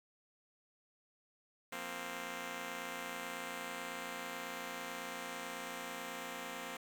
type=chord; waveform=5% pulse; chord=F suspended fourth; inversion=none; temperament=just; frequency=174.61 / 232.8 / 261.9 Hz; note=F3 / Bb3 / C4; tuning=0 / -2 / +2 cents; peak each=-39 / -35 / -34 dBFS; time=1.72-6.77 s; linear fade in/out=5 ms; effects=11-bit